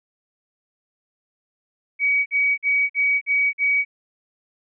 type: tone bursts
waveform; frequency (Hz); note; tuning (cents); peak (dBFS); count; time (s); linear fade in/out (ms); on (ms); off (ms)
sine; 2264; C#7; +36; -16; 6; 1.99-3.85; 50; 270; 48
effects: none